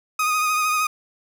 30% pulse tone with vibrato, 1244.5 Hz, D#6, in tune, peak -16 dBFS, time 0.19-0.87 s, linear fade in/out 5 ms, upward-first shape sine, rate 13 Hz, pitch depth 26 cents each way, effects none

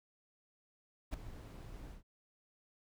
brown noise with ADSR envelope, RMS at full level -34 dBFS, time 1.11-2.03 s, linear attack 30 ms, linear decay 4 ms, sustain -15 dB, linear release 120 ms, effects none

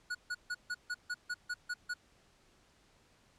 square tone bursts, 1459 Hz, F#6, 25 cents flat, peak -35 dBFS, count 10, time 0.1-1.94 s, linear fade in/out 10 ms, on 49 ms, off 150 ms, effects pink hiss -67 dBFS RMS until 3.38 s + low-pass 8000 Hz 12 dB/octave

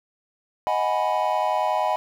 triangle chord, G# minor seventh, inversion second, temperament equal with one note detuned, 625.5 / 740 / 830.6 / 987.8 Hz, D#5 / F#5 / G#5 / B5, +9 / 0 / 0 / 0 cents, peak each -24 dBFS, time 0.67-1.96 s, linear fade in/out 0 ms, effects 9-bit

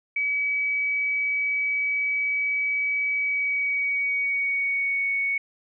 sine tone with pitch glide, 2279 to 2224 Hz, C#7 to C#7, +47 to +5 cents, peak -22 dBFS, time 0.16-5.38 s, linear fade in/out 5 ms, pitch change -42 cents, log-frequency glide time 3.11-5.1 s, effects none

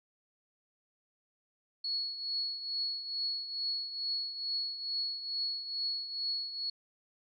sine tone with tremolo, 4365 Hz, C#8, 28 cents flat, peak -30 dBFS, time 1.84-6.7 s, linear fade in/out 5 ms, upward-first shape triangle, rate 2.3 Hz, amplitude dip 70%, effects none

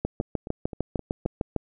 two click trains, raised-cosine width 2 ms, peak -22 / -12 dBFS, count 5 / 11, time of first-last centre 0.21-1.254 / 0.05-1.563 s, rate 3.83 / 6.61 Hz, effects none

